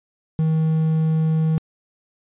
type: tone with quantisation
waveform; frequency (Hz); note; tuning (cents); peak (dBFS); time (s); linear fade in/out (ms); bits
triangle; 158.9; D#3; +37; -14; 0.39-1.58; 0; 7
effects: resampled to 8000 Hz